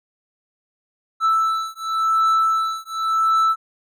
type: beating tone pair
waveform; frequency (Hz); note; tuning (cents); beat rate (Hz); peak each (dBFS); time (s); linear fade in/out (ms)
triangle; 1318.5 / 1319.41; E6 / E6; 0 / +1; 0.91; -18; 1.2-3.56; 50
effects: none